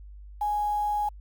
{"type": "tone with quantisation", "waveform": "sine", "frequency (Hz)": 833, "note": "G#5", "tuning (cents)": 5, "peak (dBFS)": -24, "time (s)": [0.41, 1.09], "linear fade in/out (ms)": 5, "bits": 8, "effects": ["added 50 Hz sine -42 dBFS peak until 1.2 s"]}